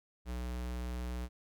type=tone; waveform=square; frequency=61.2 Hz; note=B1; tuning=15 cents flat; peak=-37 dBFS; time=0.25-1.29 s; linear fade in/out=50 ms; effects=none